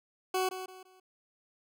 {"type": "tone with echo", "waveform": "20% pulse", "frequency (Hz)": 373, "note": "F#4", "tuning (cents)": 14, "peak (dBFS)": -23, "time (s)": [0.34, 0.49], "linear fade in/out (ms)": 5, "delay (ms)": 170, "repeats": 3, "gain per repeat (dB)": -10, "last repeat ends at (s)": 1, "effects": []}